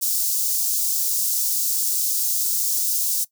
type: high-pass noise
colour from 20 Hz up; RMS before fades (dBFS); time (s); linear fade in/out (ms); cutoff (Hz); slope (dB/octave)
white; -22; 0.01-3.25; 20; 5200; 24
effects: noise-tail reverb RT60 0.1 s tail -19 dB re dry